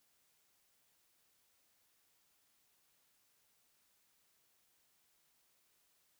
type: silence
effects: white hiss -75 dBFS RMS until 6.19 s